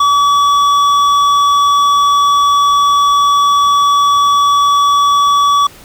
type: tone with hard clipping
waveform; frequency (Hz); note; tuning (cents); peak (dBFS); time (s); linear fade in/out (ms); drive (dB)
sine; 1142; D6; -49; -9; 0-5.67; 5; 9
effects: pink hiss -38 dBFS RMS until 5.84 s